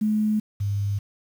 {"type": "tone pair in turn", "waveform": "sine", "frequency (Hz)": [213.9, 100.95], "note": ["A3", "G#2"], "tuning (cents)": [-49, -49], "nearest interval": "octave + minor second", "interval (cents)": 1300, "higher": "first", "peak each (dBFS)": [-19, -22], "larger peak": "first", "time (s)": [[0.01, 0.4], [0.6, 0.99]], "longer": "neither", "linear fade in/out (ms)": 10, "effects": ["8-bit"]}